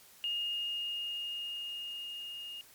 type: tone with level ramp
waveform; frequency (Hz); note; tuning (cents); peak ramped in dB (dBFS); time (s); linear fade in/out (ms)
sine; 2843; F7; +30; -31 to -41; 0.24-2.61; 0
effects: white hiss -58 dBFS RMS until 2.74 s + MP3 96 kbps